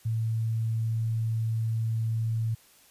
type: tone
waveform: sine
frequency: 112.6 Hz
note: A2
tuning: 40 cents sharp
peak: -25 dBFS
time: 0.05-2.55 s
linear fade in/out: 10 ms
effects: white hiss -58 dBFS RMS until 2.9 s + resampled to 32000 Hz